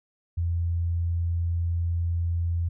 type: tone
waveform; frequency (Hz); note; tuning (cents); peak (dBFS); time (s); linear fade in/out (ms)
sine; 85.1; F2; -44; -23; 0.37-2.69; 10
effects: none